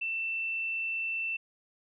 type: tone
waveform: sine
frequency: 2675 Hz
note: E7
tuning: 25 cents sharp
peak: -30 dBFS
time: 0.01-1.37 s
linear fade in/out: 10 ms
effects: none